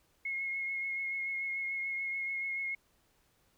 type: tone with vibrato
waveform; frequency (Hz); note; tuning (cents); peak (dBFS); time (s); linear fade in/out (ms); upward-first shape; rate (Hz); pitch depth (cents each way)
sine; 2164; C#7; -42; -33; 0.25-2.75; 5; triangle; 6.9; 22
effects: pink hiss -71 dBFS RMS until 3.57 s